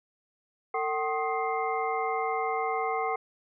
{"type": "tone cluster", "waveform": "sine", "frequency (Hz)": [450.7, 761, 1068, 1250, 2098], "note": ["A4", "F#5", "C6", "D#6", "C7"], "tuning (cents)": [42, 48, 35, 8, 4], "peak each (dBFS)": [-32, -30, -34, -36, -37], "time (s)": [0.74, 3.16], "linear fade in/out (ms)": 5, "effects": []}